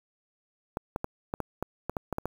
clicks, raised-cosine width 1 ms, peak -16 dBFS, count 11, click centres 0.771 / 0.961 / 1.044 / 1.339 / 1.403 / 1.626 / 1.896 / 1.968 / 2.127 / 2.184 / 2.256 s, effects 7-bit

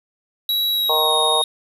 square tone with pitch glide, 3884 to 3728 Hz, B7 to A#7, -30 to -1 cents, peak -18 dBFS, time 0.49-1.44 s, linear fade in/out 2 ms, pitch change -71 cents, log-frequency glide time 0.72-1.15 s
harmonic tone, 155.5 Hz, D#3, 1 cent flat, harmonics 3 / 4 / 5 / 6 / 7, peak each -24 / -24 / -24 / -24 / -24 dBFS, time 0.89-1.42 s, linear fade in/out 5 ms
effects 7-bit

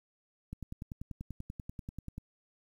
click train, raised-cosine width 5 ms, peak -28 dBFS, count 18, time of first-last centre 0.53-2.18 s, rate 10.3 Hz, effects 10-bit

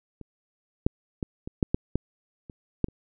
clicks, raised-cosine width 3 ms, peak -28 / -7 / -16 / -22 / -8 / -9 / -11 / -28 / -9 / -30 dBFS, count 10, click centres 0.213 / 0.865 / 1.228 / 1.475 / 1.628 / 1.745 / 1.956 / 2.498 / 2.843 / 2.885 s, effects none

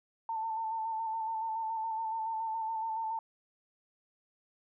sine tone with vibrato, 892 Hz, A5, 23 cents sharp, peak -32 dBFS, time 0.29-3.19 s, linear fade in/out 2 ms, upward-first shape square, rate 7.1 Hz, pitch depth 27 cents each way, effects none

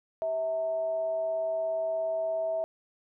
sine tone with frequency modulation, 650 Hz, E5, 24 cents flat, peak -27 dBFS, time 0.22-2.64 s, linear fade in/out 0 ms, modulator 261 Hz, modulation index 0.23, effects none

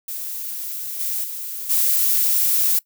violet noise with level steps, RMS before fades -29 / -24 / -30 / -18 dBFS, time 0.08-2.79 s, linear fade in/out 5 ms, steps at 0.99 / 1.23 / 1.69 s, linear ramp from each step 20 ms, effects noise-tail reverb RT60 0.1 s tail -21 dB re dry

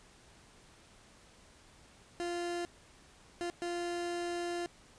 30% pulse tone bursts at uneven times, 347.4 Hz, F4, 9 cents flat, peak -32 dBFS, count 3, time 2.2-2.65 / 3.41-3.5 / 3.62-4.66 s, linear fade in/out 0 ms, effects pink hiss -60 dBFS RMS until 4.98 s + resampled to 22050 Hz

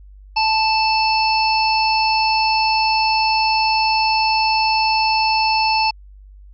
harmonic tone, 880 Hz, A5, in tune, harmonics 1 / 3 / 5 / 6, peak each -16 / -21 / -23 / -24 dBFS, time 0.36-5.91 s, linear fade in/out 10 ms, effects added 49 Hz sine -39 dBFS peak until 6.53 s

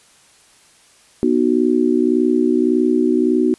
sine chord, B major, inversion none, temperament just, 246.9 / 308.7 / 370.4 Hz, B3 / D#4 / F#4, 0 / -14 / +2 cents, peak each -17 dBFS, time 1.23-3.54 s, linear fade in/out 0 ms, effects white hiss -51 dBFS RMS until 3.58 s + resampled to 24000 Hz

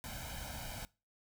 pink noise with comb filter, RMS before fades -44 dBFS, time 0.04-0.85 s, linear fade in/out 0 ms, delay 1.3 ms, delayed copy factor +0.85, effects noise-tail reverb RT60 0.3 s tail -22 dB re dry

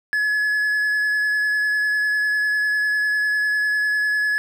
triangle tone with vibrato, 1700 Hz, G#6, 40 cents sharp, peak -16 dBFS, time 0.13-4.38 s, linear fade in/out 0 ms, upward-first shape sine, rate 10 Hz, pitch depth 12 cents each way, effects none

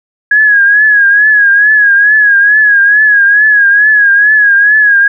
sine tone with vibrato, 1664 Hz, G#6, 3 cents sharp, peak -3 dBFS, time 0.31-5.08 s, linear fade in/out 5 ms, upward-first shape triangle, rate 2.3 Hz, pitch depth 79 cents each way, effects none

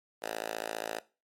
5% pulse tone with high-pass filter, 54.9 Hz, A1, 3 cents flat, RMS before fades -37 dBFS, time 0.22-0.99 s, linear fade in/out 5 ms, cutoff 600 Hz, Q 1.2, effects noise-tail reverb RT60 0.3 s tail -19 dB re dry + MP3 64 kbps

